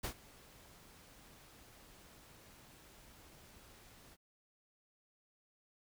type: noise with ADSR envelope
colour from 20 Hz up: pink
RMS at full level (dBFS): -39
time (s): 0.03-4.17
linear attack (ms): 16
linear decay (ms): 88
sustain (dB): -21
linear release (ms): 39
effects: none